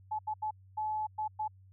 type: tone bursts at uneven times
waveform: sine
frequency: 859 Hz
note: A5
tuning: 42 cents flat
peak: -31 dBFS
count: 6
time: 0.11-0.19 / 0.27-0.34 / 0.42-0.51 / 0.77-1.07 / 1.18-1.28 / 1.39-1.48 s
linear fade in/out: 10 ms
effects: added 95 Hz sine -55 dBFS peak until 1.72 s